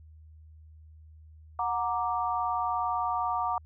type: chord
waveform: sine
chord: Gb augmented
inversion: none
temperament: equal with one note detuned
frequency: 731.1 / 932.3 / 1174.7 Hz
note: Gb5 / Bb5 / D6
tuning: -21 / 0 / 0 cents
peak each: -31 dBFS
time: 1.59-3.58 s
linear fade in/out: 2 ms
effects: added 78 Hz sine -49 dBFS peak until 3.65 s